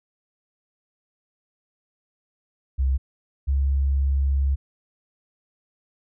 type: tone pair in turn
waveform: sine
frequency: 66.2 / 68.65 Hz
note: C2 / C#2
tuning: +21 / -16 cents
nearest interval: minor second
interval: 63 cents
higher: second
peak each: -18 dBFS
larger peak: neither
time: 2.78-2.98 / 3.47-4.56 s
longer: second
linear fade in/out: 20 ms
effects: none